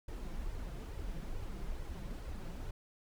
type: noise with flanger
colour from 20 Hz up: brown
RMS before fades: -41 dBFS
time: 0.08-2.71 s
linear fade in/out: 5 ms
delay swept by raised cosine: 2 to 5.9 ms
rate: 2.3 Hz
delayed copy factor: +0.6
effects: none